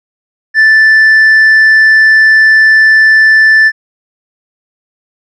sine tone with tanh clipping, 1760 Hz, A6, in tune, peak -3 dBFS, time 0.54-3.72 s, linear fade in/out 50 ms, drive 2 dB, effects none

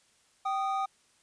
triangle tone pair together, 777 / 1237 Hz, G5 / D#6, -16 / -10 cents, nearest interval minor sixth, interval 806 cents, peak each -28 / -30 dBFS, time 0.45-0.86 s, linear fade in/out 10 ms, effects white hiss -66 dBFS RMS until 1.22 s + resampled to 22050 Hz

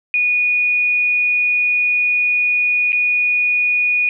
sine tone with dropouts, 2460 Hz, D#7, 20 cents flat, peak -13 dBFS, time 0.14-4.09 s, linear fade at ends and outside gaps 1 ms, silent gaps 2.921-2.929 s, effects none

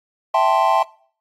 triangle chord, A minor seventh, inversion second, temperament equal, 659.3 / 784 / 880 / 1046.5 Hz, E5 / G5 / A5 / C6, 0 / 0 / 0 / 0 cents, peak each -17 dBFS, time 0.34-0.83 s, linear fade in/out 5 ms, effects noise-tail reverb RT60 0.5 s tail -22 dB re dry + AAC 48 kbps

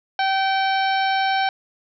harmonic tone with a mistuned harmonic, 773 Hz, G5, 24 cents flat, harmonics 1 / 2 / 3 / 4 / 5 / 6 / 7, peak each -19 / -25 / -29 / -31 / -33 / -35 / -36 dBFS, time 0.19-1.49 s, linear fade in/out 2 ms, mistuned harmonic 6, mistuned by -89 cents, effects none

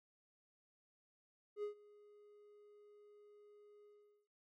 triangle tone with ADSR envelope, 415.3 Hz, G#4, in tune, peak -36 dBFS, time 1.56-4.28 s, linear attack 71 ms, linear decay 110 ms, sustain -23 dB, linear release 430 ms, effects none

